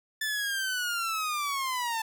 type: linear sweep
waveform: sawtooth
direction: down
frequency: 1760 to 880 Hz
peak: -25 dBFS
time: 0.21-2.02 s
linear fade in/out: 5 ms
effects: none